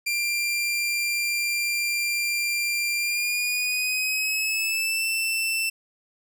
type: tone with pitch glide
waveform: sawtooth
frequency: 2378 to 2669 Hz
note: D7 to E7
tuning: +21 to +21 cents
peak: -20 dBFS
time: 0.06-5.7 s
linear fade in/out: 10 ms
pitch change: +200 cents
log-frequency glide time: 2.97-5.04 s
effects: none

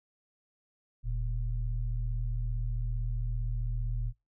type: tone pair together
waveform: sine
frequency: 41.2 / 116.54 Hz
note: E1 / A#2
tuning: 0 / 0 cents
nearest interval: octave + tritone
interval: 1800 cents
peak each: -30 / -35 dBFS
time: 1.03-4.13 s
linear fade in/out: 50 ms
effects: noise-tail reverb RT60 0.2 s tail -22 dB re dry

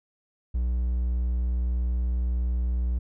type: tone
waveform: triangle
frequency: 60.8 Hz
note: B1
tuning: 26 cents flat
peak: -21 dBFS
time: 0.54-2.99 s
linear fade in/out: 10 ms
effects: none

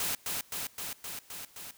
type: noise with echo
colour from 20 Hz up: white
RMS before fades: -32 dBFS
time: 0-0.15 s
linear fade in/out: 2 ms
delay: 260 ms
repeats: 6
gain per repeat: -2 dB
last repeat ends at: 1.71 s
effects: white hiss -59 dBFS RMS until 1.77 s

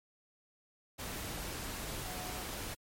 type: tone in noise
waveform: sine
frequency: 732 Hz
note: F#5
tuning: 19 cents flat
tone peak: -47 dBFS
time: 2.05-2.43 s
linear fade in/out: 20 ms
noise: pink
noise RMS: -41 dBFS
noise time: 0.98-2.75 s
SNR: -9 dB
effects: MP3 64 kbps

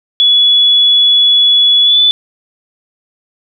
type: tone with pitch glide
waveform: sine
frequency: 3400 to 3483 Hz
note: G#7 to A7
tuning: +40 to -18 cents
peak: -5 dBFS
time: 0.2-2.11 s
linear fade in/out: 0 ms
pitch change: +42 cents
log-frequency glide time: 1.83-1.99 s
effects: none

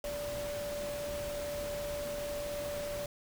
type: tone in noise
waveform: sine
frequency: 582 Hz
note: D5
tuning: 16 cents flat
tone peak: -36 dBFS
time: 0.04-3.06 s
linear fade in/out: 2 ms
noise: pink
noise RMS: -43 dBFS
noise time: 0.04-3.06 s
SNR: +4 dB
effects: none

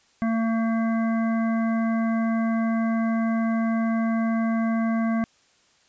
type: harmonic tone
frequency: 226.1 Hz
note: A3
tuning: 47 cents sharp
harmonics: 1 / 3 / 5 / 7 / 9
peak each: -21 / -31 / -35 / -38 / -40 dBFS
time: 0.22-5.24 s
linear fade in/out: 0 ms
effects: white hiss -61 dBFS RMS until 5.88 s + resampled to 16000 Hz

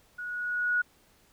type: tone with level ramp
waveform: sine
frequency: 1458 Hz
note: F#6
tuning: 26 cents flat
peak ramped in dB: -35 to -22 dBFS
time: 0.18-0.82 s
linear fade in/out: 10 ms
effects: pink hiss -63 dBFS RMS until 1.32 s

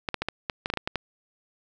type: clicks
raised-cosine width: 0.3 ms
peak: -11 dBFS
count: 11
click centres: 0.088 / 0.143 / 0.22 / 0.286 / 0.498 / 0.659 / 0.701 / 0.738 / 0.773 / 0.875 / 0.957 s
effects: none

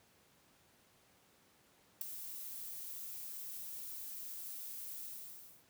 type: noise with ADSR envelope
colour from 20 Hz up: violet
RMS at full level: -34 dBFS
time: 2.01-5.65 s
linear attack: 4 ms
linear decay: 6 ms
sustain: -12 dB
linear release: 610 ms
effects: pink hiss -68 dBFS RMS until 5.69 s + high-pass 100 Hz 12 dB/octave

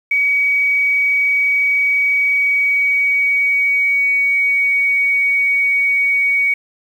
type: tone with pitch glide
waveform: sine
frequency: 2263 to 2246 Hz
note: C#7 to C#7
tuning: +35 to +22 cents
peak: -12 dBFS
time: 0.11-6.54 s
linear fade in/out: 5 ms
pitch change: -13 cents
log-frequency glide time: 2.18-4.72 s
effects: 7-bit

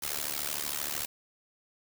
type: noise with amplitude modulation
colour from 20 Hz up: white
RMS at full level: -30 dBFS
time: 0.02-1.06 s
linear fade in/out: 10 ms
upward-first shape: sine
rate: 73.2 Hz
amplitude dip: 95%
effects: none

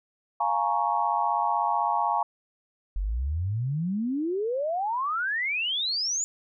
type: chord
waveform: sine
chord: Bb minor seventh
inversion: second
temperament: equal with one note detuned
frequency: 698.5 / 836.4 / 932.3 / 1108.7 Hz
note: F5 / Ab5 / Bb5 / Db6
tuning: 0 / +12 / 0 / 0 cents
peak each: -30 / -27 / -27 / -29 dBFS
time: 0.4-2.23 s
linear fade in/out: 5 ms
type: exponential sweep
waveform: sine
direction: up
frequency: 43.65 to 7110 Hz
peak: -25 dBFS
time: 2.96-6.24 s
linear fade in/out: 0 ms
effects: none

